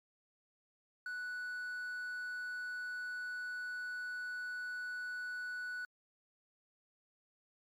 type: tone with quantisation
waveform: triangle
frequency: 1480 Hz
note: F#6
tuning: in tune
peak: -37 dBFS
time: 1.06-5.85 s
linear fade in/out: 2 ms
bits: 11
effects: MP3 96 kbps